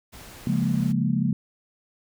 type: noise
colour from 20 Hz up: pink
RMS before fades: -44 dBFS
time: 0.12-0.93 s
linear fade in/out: 20 ms
type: chord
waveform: sine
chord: Bb minor seventh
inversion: first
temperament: equal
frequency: 138.59 / 174.61 / 207.7 / 233.1 Hz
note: Db3 / F3 / Ab3 / Bb3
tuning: 0 / 0 / 0 / 0 cents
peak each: -26 dBFS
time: 0.47-1.33 s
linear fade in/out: 2 ms
effects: none